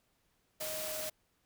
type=tone in noise; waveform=sine; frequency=622.3 Hz; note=D#5; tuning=in tune; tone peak=-41 dBFS; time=0.6-1.1 s; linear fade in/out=10 ms; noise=white; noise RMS=-40 dBFS; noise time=0.6-1.1 s; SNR=-4 dB; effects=pink hiss -75 dBFS RMS until 1.45 s